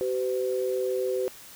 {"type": "tone pair together", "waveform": "sine", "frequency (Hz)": [380.9, 508.4], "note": ["G4", "C5"], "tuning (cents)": [-50, -50], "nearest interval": "perfect fourth", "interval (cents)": 500, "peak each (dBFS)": [-27, -28], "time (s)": [0.01, 1.28], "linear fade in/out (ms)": 0, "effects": ["white hiss -47 dBFS RMS until 1.55 s"]}